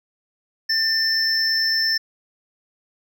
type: tone pair together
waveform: triangle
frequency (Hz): 1791 / 5324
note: A6 / E8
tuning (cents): +30 / +16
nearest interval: octave + perfect fifth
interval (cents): 1886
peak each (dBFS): -21 / -18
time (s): 0.69-1.98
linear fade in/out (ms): 10
effects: none